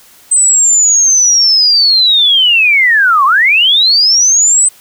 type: linear two-way sweep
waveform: sine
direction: down then up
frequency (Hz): 8200 to 1039 to 8200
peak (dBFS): -5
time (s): 0.31-4.69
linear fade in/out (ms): 10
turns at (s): 3.25
effects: white hiss -42 dBFS RMS until 4.8 s